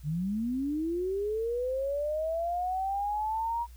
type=linear sweep; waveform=sine; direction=up; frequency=140.6 to 955 Hz; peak=-28 dBFS; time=0.03-3.67 s; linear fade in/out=50 ms; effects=added 60 Hz sine -46 dBFS peak until 3.76 s + white hiss -62 dBFS RMS until 3.76 s